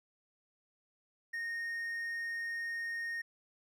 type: tone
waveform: triangle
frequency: 1851 Hz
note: A#6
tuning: 13 cents flat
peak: -34 dBFS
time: 1.33-3.22 s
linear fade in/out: 10 ms
effects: none